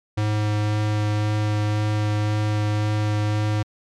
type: tone with vibrato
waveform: square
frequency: 105.7 Hz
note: G#2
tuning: 31 cents sharp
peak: -20 dBFS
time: 0.17-3.63 s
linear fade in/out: 10 ms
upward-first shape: sine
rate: 1.9 Hz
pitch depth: 8 cents each way
effects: low-pass 6000 Hz 12 dB/octave + MP3 96 kbps